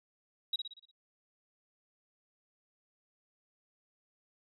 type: tone with echo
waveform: sine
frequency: 3841 Hz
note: B7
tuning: 49 cents flat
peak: -28 dBFS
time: 0.53-0.56 s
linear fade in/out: 5 ms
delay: 59 ms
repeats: 6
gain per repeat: -6 dB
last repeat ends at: 0.914 s
effects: tanh soft clip ceiling -25 dBFS